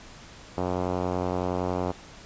5% pulse tone with low-pass filter, 90.7 Hz, F#2, 34 cents flat, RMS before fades -28 dBFS, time 0.57-1.92 s, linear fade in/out 10 ms, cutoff 860 Hz, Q 0.79, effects pink hiss -47 dBFS RMS until 2.25 s + resampled to 16000 Hz

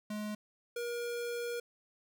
square tone pair in turn, 210.9 / 476.1 Hz, G#3 / A#4, +27 / +37 cents, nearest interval octave + major second, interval 1410 cents, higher second, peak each -37 / -36 dBFS, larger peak second, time 0.1-0.35 / 0.76-1.6 s, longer second, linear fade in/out 5 ms, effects none

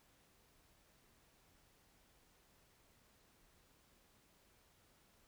silence, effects pink hiss -71 dBFS RMS until 5.27 s

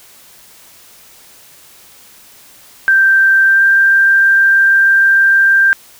sine tone with pitch glide, 1568 to 1581.6 Hz, G6 to G6, 0 to +15 cents, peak -6 dBFS, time 2.88-5.73 s, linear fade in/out 0 ms, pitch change +15 cents, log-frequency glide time 3.45-3.62 s, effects white hiss -42 dBFS RMS until 5.99 s

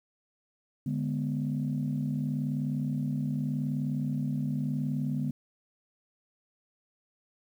sine chord, G# diminished, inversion second, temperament equal, 146.83 / 207.7 / 246.9 Hz, D3 / G#3 / B3, 0 / 0 / 0 cents, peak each -30 / -34 / -32 dBFS, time 0.86-5.31 s, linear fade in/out 5 ms, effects tanh soft clip ceiling -20 dBFS + 10-bit

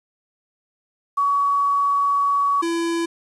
sine / square tone pair in turn, 1129 / 335.7 Hz, C#6 / E4, +31 / +32 cents, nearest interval octave + major sixth, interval 2099 cents, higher first, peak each -16 / -21 dBFS, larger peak first, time 1.17-2.62 / 2.62-3.06 s, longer first, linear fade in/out 10 ms, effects resampled to 24000 Hz + 8-bit

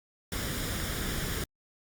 pink noise with comb filter, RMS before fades -33 dBFS, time 0.32-1.44 s, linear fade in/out 2 ms, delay 0.57 ms, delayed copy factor +0.5, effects Opus 48 kbps

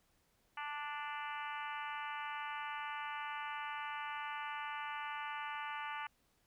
harmonic tone, 293.7 Hz, D4, in tune, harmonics 3 / 4 / 5 / 6 / 7 / 8 / 9 / 10, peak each -44 / -46 / -48 / -50 / -51 / -52 / -53 / -54 dBFS, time 0.57-6.07 s, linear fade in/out 5 ms, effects pink hiss -75 dBFS RMS until 6.46 s

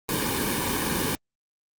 pink noise with comb filter, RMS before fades -26 dBFS, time 0.09-1.15 s, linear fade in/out 0 ms, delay 1.5 ms, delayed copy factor -1, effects Opus 32 kbps

